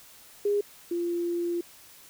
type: tone pair in turn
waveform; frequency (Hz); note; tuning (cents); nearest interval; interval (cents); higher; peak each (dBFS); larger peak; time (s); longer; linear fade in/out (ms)
sine; 409.2 / 345; G#4 / F4; -26 / -21; minor third; 295; first; -22 / -26; first; 0.45-0.61 / 0.91-1.61; second; 5
effects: white hiss -52 dBFS RMS until 2.09 s